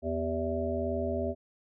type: harmonic tone with a mistuned harmonic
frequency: 82.41 Hz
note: E2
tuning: in tune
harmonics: 1 / 3 / 5 / 7 / 8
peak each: -35 / -35 / -35 / -35 / -35 dBFS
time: 0.02-1.35 s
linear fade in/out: 50 ms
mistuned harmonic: 5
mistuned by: -78 cents
effects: none